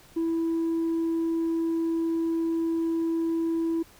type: tone with tanh clipping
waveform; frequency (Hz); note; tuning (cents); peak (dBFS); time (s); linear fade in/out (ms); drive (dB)
triangle; 329.6; E4; 0; -24; 0.16-3.83; 10; 6
effects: pink hiss -54 dBFS RMS until 3.99 s